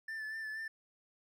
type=tone with vibrato; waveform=triangle; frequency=1760 Hz; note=A6; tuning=in tune; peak=-37 dBFS; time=0.08-0.68 s; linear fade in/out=5 ms; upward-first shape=sine; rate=4.2 Hz; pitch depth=31 cents each way; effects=none